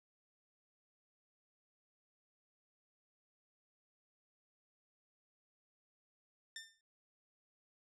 15% pulse tone with exponential decay, 1797 Hz, A6, 36 cents sharp, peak -36 dBFS, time 6.56-6.81 s, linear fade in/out 2 ms, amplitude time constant 54 ms, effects low-pass 11000 Hz 12 dB/octave

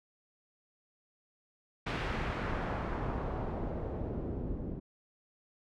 pink noise with low-pass filter sweep, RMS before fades -36 dBFS, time 1.86-4.8 s, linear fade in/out 10 ms, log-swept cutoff 2700 to 280 Hz, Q 1, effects none

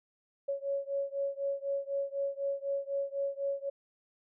sine beating tone pair, 554.4 / 558.4 Hz, C#5 / C#5, 0 / +13 cents, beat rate 4 Hz, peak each -34 / -35 dBFS, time 0.48-3.7 s, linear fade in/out 10 ms, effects none

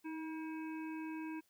harmonic tone with a mistuned harmonic, 320.6 Hz, E4, 48 cents flat, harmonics 1 / 3 / 5 / 7 / 8, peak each -41 / -51 / -55 / -59 / -55 dBFS, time 0.04-1.41 s, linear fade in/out 20 ms, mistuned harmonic 1, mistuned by -25 cents, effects white hiss -75 dBFS RMS until 1.49 s

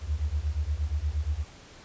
sine beating tone pair, 70.3 / 78.8 Hz, C#2 / D#2, +25 / +23 cents, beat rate 8.5 Hz, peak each -29 / -29 dBFS, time 0.01-1.45 s, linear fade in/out 50 ms, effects pink hiss -50 dBFS RMS until 1.84 s + resampled to 16000 Hz

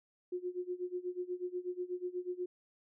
sine tone with tremolo, 360 Hz, F#4, 47 cents flat, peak -33 dBFS, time 0.32-2.46 s, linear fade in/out 5 ms, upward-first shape sine, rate 8.2 Hz, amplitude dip 90%, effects none

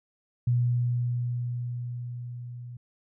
sine tone with level ramp, 121.6 Hz, B2, 26 cents flat, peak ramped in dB -20 to -38 dBFS, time 0.47-2.77 s, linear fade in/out 5 ms, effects none

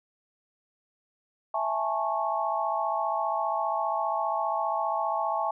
sine chord, A major seventh, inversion second, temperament just, 660 / 825 / 880 / 1100 Hz, E5 / G#5 / A5 / C#6, +2 / -12 / 0 / -14 cents, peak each -31 dBFS, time 1.54-5.51 s, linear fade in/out 5 ms, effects none

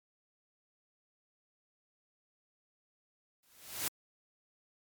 white noise with exponential growth, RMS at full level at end -32 dBFS, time 3.43-3.88 s, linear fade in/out 1 ms, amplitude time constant 97 ms, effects MP3 96 kbps

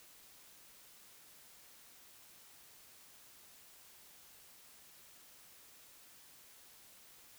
silence, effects white hiss -60 dBFS RMS until 7.38 s

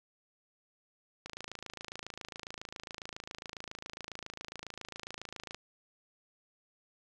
click train, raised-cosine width 0.2 ms, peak -24 dBFS, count 118, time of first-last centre 1.26-5.546 s, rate 27.3 Hz, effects none

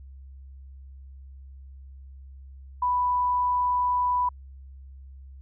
sine tone, 989 Hz, B5, 2 cents sharp, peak -21 dBFS, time 2.82-4.29 s, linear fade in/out 5 ms, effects added 67 Hz sine -42 dBFS peak until 5.41 s

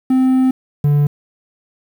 triangle tone pair in turn, 259.4 / 145.58 Hz, C4 / D3, -15 / -15 cents, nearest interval minor seventh, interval 1000 cents, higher first, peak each -8 dBFS, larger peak neither, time 0.1-0.51 / 0.84-1.07 s, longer first, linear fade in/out 5 ms, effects 7-bit

